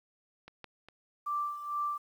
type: clicks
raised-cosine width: 0.3 ms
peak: -32 / -28 / -34 dBFS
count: 3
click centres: 0.48 / 0.643 / 0.886 s
type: tone with tremolo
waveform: sine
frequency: 1174.7 Hz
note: D6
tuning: in tune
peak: -29 dBFS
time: 1.26-1.98 s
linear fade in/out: 10 ms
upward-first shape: sine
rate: 2.2 Hz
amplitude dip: 70%
effects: 10-bit